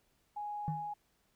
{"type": "tone", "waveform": "sine", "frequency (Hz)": 830.6, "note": "G#5", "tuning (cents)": 0, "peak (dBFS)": -37, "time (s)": [0.36, 0.94], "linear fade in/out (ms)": 10}
{"type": "tone with exponential decay", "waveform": "sine", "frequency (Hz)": 155.56, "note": "D#3", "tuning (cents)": 0, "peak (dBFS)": -29, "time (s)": [0.68, 0.93], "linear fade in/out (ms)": 0, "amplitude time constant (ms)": 53}
{"effects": ["tanh soft clip ceiling -25 dBFS", "pink hiss -74 dBFS RMS until 1.35 s"]}